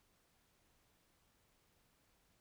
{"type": "silence", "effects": ["pink hiss -75 dBFS RMS until 2.4 s"]}